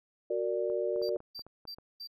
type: chord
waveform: sine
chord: Gb augmented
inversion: none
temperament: equal with one note detuned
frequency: 370 / 462.1 / 587.3 Hz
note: Gb4 / Bb4 / D5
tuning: 0 / -15 / 0 cents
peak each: -33 dBFS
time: 0.3-1.17 s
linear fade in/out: 5 ms
type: clicks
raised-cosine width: 1 ms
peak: -37 dBFS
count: 10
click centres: 0.7 / 0.961 / 1.017 / 1.09 / 1.161 / 1.204 / 1.393 / 1.466 / 1.653 / 1.785 s
type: tone bursts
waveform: triangle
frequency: 4690 Hz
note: D8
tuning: 3 cents flat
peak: -39 dBFS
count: 4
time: 1.02-2.074 s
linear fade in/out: 10 ms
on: 76 ms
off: 250 ms
effects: none